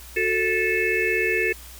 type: tone cluster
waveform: sine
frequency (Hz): 367.4 / 443.8 / 1756 / 2177 / 2619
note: F#4 / A4 / A6 / C#7 / E7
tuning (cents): -12 / +15 / -4 / -32 / -12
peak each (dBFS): -26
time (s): 0.16-1.53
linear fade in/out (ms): 10
effects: added 60 Hz sine -43 dBFS peak until 1.79 s + white hiss -44 dBFS RMS until 1.79 s